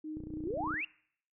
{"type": "tone with tremolo", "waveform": "sine", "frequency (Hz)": 309.4, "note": "D#4", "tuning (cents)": -10, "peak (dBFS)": -37, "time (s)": [0.04, 0.81], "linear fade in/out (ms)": 5, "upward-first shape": "sine", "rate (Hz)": 3.6, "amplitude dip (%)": 70}
{"type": "click train", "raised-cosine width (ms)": 3, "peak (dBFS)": -31, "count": 18, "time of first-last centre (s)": [0.17, 0.74], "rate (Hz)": 29.8}
{"type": "exponential sweep", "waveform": "sine", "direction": "up", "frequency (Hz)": [311.1, 2855], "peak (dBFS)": -33, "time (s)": [0.45, 0.85], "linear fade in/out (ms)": 5}
{"effects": ["noise-tail reverb RT60 0.6 s tail -23 dB re dry"]}